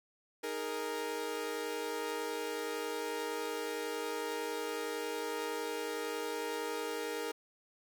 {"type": "chord", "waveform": "sawtooth", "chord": "D# suspended fourth", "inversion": "none", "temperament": "equal", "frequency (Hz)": [311.1, 415.3, 466.2], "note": ["D#4", "G#4", "A#4"], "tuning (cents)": [0, 0, 0], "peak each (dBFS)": [-40, -37, -34], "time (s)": [0.43, 7.32], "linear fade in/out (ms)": 10, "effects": []}